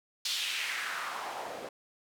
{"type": "noise with band-pass filter sweep", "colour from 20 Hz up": "white", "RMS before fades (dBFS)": -36, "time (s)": [0.25, 1.69], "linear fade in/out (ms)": 5, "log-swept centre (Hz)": [4100, 460], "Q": 2.2, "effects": []}